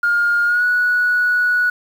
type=tone with pitch glide; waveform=sine; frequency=1416 to 1467.6 Hz; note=F6 to F#6; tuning=+23 to -15 cents; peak=-12 dBFS; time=0.03-1.7 s; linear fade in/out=5 ms; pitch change=+62 cents; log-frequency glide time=0.45-0.64 s; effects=tanh soft clip ceiling -9 dBFS + 7-bit